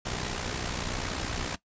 pink noise with amplitude modulation, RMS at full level -30 dBFS, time 0.05-1.56 s, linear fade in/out 10 ms, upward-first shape sine, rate 61.1 Hz, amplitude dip 60%, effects noise-tail reverb RT60 0.1 s tail -18 dB re dry + resampled to 16000 Hz

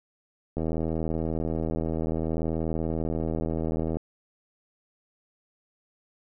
click train, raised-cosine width 2 ms, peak -16 dBFS, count 275, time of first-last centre 0.57-3.97 s, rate 80.6 Hz, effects none

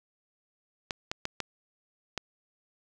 clicks, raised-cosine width 0.2 ms, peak -14 dBFS, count 5, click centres 0.908 / 1.115 / 1.254 / 1.403 / 2.177 s, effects none

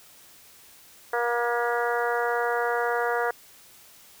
harmonic tone with a mistuned harmonic, 238.1 Hz, A#3, 37 cents sharp, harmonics 2 / 3 / 4 / 5 / 6 / 7 / 8, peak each -27 / -29 / -32 / -34 / -31 / -33 / -37 dBFS, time 1.13-3.31 s, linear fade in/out 5 ms, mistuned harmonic 8, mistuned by +25 cents, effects white hiss -52 dBFS RMS until 4.2 s

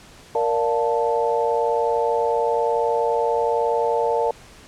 sine chord, Bb major seventh, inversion none, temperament equal, 466.2 / 587.3 / 698.5 / 880 Hz, Bb4 / D5 / F5 / A5, 0 / 0 / 0 / 0 cents, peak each -21 / -25 / -27 / -23 dBFS, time 0.35-4.31 s, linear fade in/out 2 ms, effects pink hiss -46 dBFS RMS until 4.67 s + low-pass 9000 Hz 12 dB/octave

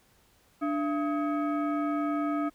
sine tone with frequency modulation, 293.7 Hz, D4, in tune, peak -26 dBFS, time 0.61-2.5 s, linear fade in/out 20 ms, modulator 971 Hz, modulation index 0.84, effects pink hiss -64 dBFS RMS until 2.54 s

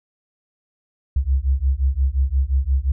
sine beating tone pair, 64.4 / 70.1 Hz, C2 / C#2, -27 / +20 cents, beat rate 5.7 Hz, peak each -19 dBFS, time 1.16-2.92 s, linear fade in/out 5 ms, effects none

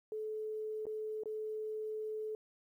sine tone with dropouts, 432.3 Hz, A4, 31 cents flat, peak -37 dBFS, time 0.12-2.35 s, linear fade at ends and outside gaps 1 ms, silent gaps 0.855-0.867 / 1.235-1.257 s, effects 12-bit

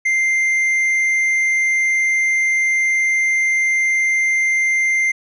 sine tone with tanh clipping, 2093 Hz, C7, in tune, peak -15 dBFS, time 0.05-5.12 s, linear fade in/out 10 ms, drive 5 dB, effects none

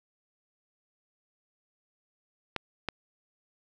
clicks, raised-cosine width 0.3 ms, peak -14 dBFS, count 2, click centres 2.563 / 2.887 s, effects none

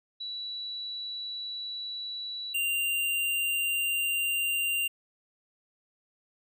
sine / square tone pair in turn, 3935 / 2782 Hz, B7 / F7, -7 / -7 cents, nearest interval tritone, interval 600 cents, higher first, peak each -34 / -27 dBFS, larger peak second, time 0.2-2.54 / 2.54-4.88 s, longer neither, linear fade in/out 10 ms, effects none

